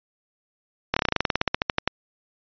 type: slowing click train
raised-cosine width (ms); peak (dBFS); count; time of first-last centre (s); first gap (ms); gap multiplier
0.3; -4; 19; 0.94-1.876; 25; 1.08
effects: resampled to 11025 Hz